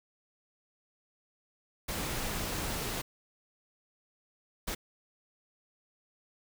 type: noise bursts at uneven times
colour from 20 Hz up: pink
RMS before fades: -35 dBFS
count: 2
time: 1.88-3.02 / 4.67-4.75 s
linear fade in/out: 10 ms
effects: none